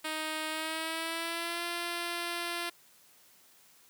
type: tone with pitch glide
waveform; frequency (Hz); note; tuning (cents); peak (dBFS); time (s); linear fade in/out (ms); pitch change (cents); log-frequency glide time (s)
5% pulse; 312.4 to 344.6; D#4 to F4; +7 to -23; -22; 0.04-2.7; 10; +170; 0.49-1.65
effects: white hiss -61 dBFS RMS until 3.89 s + high-pass 100 Hz 12 dB/octave